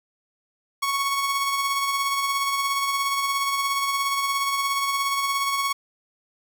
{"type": "tone with tremolo", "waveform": "sawtooth", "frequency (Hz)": 1108.7, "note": "C#6", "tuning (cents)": 0, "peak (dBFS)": -17, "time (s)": [0.82, 5.73], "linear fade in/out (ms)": 10, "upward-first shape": "sine", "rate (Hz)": 17, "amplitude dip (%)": 35, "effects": []}